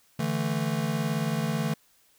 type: chord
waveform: square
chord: D suspended second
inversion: none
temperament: just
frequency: 146.83 / 165.19 / 220.2 Hz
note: D3 / E3 / A3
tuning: 0 / +4 / +2 cents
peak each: -31 dBFS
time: 0.19-1.74 s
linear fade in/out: 5 ms
effects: white hiss -63 dBFS RMS until 2.18 s